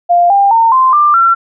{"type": "tone with pitch steps", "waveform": "sine", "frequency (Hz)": [698.5, 797.7, 911.1, 1040.5, 1188.4, 1357.2], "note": ["F5", "G5", "A#5", "C6", "D6", "F6"], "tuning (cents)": [0, 30, -40, -10, 20, -50], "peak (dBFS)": -5, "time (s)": [0.09, 1.35], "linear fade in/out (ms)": 20, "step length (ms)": 210, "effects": []}